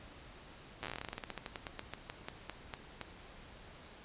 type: slowing click train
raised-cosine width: 0.3 ms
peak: -24 dBFS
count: 29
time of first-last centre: 0.83-3.013 s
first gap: 8 ms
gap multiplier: 1.14
effects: pink hiss -54 dBFS RMS until 4.04 s + resampled to 8000 Hz